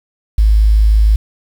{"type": "tone with quantisation", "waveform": "sine", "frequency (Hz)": 53.1, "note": "G#1", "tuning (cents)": 39, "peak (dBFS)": -6, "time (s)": [0.38, 1.16], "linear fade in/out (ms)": 5, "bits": 6, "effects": []}